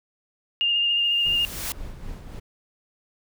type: tone with vibrato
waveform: sine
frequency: 2819 Hz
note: F7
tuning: 16 cents sharp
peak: -19 dBFS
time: 0.61-1.45 s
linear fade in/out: 0 ms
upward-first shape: sine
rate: 14 Hz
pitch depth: 19 cents each way
type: noise with exponential growth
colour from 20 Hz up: white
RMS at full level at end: -28 dBFS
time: 0.84-1.72 s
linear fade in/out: 1 ms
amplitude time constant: 190 ms
type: noise with tremolo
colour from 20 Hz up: brown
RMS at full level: -35 dBFS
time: 1.25-2.4 s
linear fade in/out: 10 ms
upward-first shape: sine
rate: 3.8 Hz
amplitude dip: 45%
effects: none